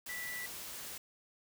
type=tone in noise; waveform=sine; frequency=1968 Hz; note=B6; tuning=7 cents flat; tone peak=-40 dBFS; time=0.09-0.46 s; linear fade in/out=5 ms; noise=white; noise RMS=-45 dBFS; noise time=0.06-0.98 s; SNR=+2 dB; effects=none